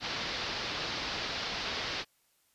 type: low-pass noise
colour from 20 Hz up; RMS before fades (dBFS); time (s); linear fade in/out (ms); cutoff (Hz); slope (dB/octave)
white; -36; 0-2.05; 50; 5100; 48
effects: white hiss -71 dBFS RMS until 2.54 s + resampled to 32000 Hz